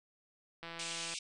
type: click train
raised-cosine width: 0.3 ms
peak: -29 dBFS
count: 86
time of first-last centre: 0.63-1.139 s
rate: 167 Hz
type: band-pass noise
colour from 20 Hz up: pink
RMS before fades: -42 dBFS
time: 0.79-1.19 s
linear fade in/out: 5 ms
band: 2300 to 9200 Hz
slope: 96 dB/octave
effects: none